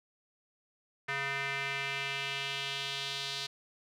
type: tone with band-pass filter sweep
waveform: square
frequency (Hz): 138.59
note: C#3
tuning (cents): 0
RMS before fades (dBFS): -36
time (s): 1.08-3.47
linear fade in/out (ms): 10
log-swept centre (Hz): 1900 to 4000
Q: 2.5
effects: none